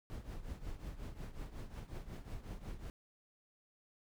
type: noise with tremolo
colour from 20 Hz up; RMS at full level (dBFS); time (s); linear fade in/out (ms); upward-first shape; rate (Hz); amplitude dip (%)
brown; -42; 0.1-2.9; 0; triangle; 5.5; 80
effects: none